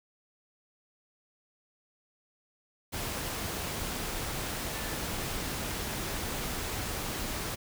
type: tone in noise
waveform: sine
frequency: 1763 Hz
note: A6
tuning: 3 cents sharp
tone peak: -46 dBFS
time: 4.73-4.97 s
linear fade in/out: 20 ms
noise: pink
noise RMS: -35 dBFS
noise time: 2.92-7.56 s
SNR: -14 dB
effects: none